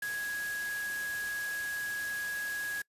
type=tone in noise; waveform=sine; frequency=1661.2 Hz; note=G#6; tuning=in tune; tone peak=-33 dBFS; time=0.02-2.82 s; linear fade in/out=5 ms; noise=white; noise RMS=-43 dBFS; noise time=0.02-2.82 s; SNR=+7 dB; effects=noise-tail reverb RT60 0.1 s tail -24 dB re dry + resampled to 32000 Hz